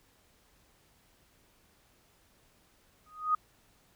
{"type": "tone with exponential growth", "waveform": "sine", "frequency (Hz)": 1244.5, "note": "D#6", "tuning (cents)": 0, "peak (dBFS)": -21, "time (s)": [3.06, 3.35], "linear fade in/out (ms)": 5, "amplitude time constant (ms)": 62, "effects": ["pink hiss -66 dBFS RMS until 3.95 s"]}